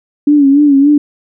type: tone with vibrato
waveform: sine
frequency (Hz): 284.4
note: C#4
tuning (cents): +45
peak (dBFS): -4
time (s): 0.27-0.98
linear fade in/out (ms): 5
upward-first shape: sine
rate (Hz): 3.5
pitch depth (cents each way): 73
effects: none